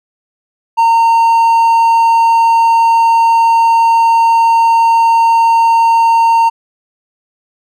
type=tone; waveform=triangle; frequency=917 Hz; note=A#5; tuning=29 cents flat; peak=-4 dBFS; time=0.77-6.5 s; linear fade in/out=20 ms; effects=none